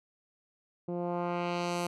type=tone with low-pass filter sweep; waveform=10% pulse; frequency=174.61 Hz; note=F3; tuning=in tune; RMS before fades=-33 dBFS; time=0.88-1.87 s; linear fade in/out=5 ms; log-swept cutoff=380 to 12000 Hz; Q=0.98; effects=none